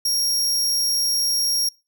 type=tone; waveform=sawtooth; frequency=5588 Hz; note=F8; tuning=in tune; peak=-16 dBFS; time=0.05-1.69 s; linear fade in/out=5 ms; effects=noise-tail reverb RT60 0.3 s tail -26 dB re dry

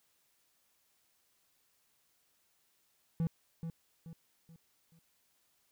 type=tone with echo; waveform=triangle; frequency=164.81 Hz; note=E3; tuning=in tune; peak=-27 dBFS; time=3.2-3.27 s; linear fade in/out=0 ms; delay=430 ms; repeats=4; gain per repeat=-8 dB; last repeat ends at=4.99 s; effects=white hiss -74 dBFS RMS until 5.71 s

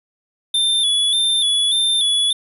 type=tone with vibrato; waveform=square; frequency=3493 Hz; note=A7; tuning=13 cents flat; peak=-15 dBFS; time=0.54-2.33 s; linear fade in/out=5 ms; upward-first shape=square; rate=1.7 Hz; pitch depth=44 cents each way; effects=resampled to 32000 Hz

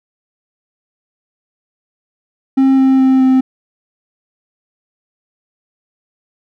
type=tone with pitch steps; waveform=triangle; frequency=267.2 / 265 / 262.9 / 260.8 Hz; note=C4 / C4 / C4 / C4; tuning=+36 / +22 / +8 / -5 cents; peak=-5 dBFS; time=2.57-3.41 s; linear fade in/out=10 ms; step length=210 ms; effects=none

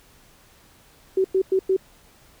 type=tone bursts; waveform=sine; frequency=380 Hz; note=F#4; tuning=46 cents sharp; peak=-16 dBFS; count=4; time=1.17-1.766 s; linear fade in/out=5 ms; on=74 ms; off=100 ms; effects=pink hiss -54 dBFS RMS until 2.4 s

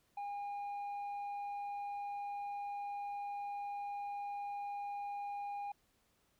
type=tone with tanh clipping; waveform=triangle; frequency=812 Hz; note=G#5; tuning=39 cents flat; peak=-40 dBFS; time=0.17-5.72 s; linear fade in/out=5 ms; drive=8 dB; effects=pink hiss -75 dBFS RMS until 6.39 s

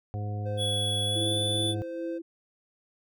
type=harmonic tone; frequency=103.83 Hz; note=G#2; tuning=in tune; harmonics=1 / 2 / 3 / 4 / 5 / 7; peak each=-30 / -43 / -46 / -46 / -45 / -43 dBFS; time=0.14-1.82 s; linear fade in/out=0 ms
type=tone; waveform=triangle; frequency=518 Hz; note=C5; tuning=17 cents flat; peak=-33 dBFS; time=0.45-2.19 s; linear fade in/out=20 ms
type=tone with pitch glide; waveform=square; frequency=3381 to 3474 Hz; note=G#7 to A7; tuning=+30 to -23 cents; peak=-28 dBFS; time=0.57-1.75 s; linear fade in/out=50 ms; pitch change=+47 cents; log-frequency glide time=1.04-1.38 s
type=tone with tremolo; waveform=sine; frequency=332.6 Hz; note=E4; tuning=16 cents sharp; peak=-31 dBFS; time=1.15-2.22 s; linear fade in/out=10 ms; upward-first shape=sine; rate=2.4 Hz; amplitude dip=60%
effects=none

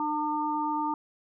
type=harmonic tone; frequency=301.5 Hz; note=D4; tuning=46 cents sharp; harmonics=1 / 3 / 4; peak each=-32 / -28 / -35 dBFS; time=0-0.94 s; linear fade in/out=2 ms; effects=none

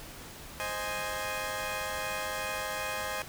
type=chord; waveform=15% pulse; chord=Ab major; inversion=first; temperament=equal; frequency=523.3 / 622.3 / 830.6 Hz; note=C5 / Eb5 / Ab5; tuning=0 / 0 / 0 cents; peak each=-31 dBFS; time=0.6-3.22 s; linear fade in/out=0 ms; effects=pink hiss -46 dBFS RMS until 3.28 s

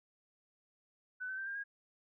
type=tone with pitch steps; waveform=sine; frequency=1500 / 1532.4 / 1565.5 / 1599.3 / 1633.9 Hz; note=F#6 / G6 / G6 / G6 / G#6; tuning=+23 / -40 / -3 / +34 / -29 cents; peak=-38 dBFS; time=1.2-1.64 s; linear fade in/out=20 ms; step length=88 ms; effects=none

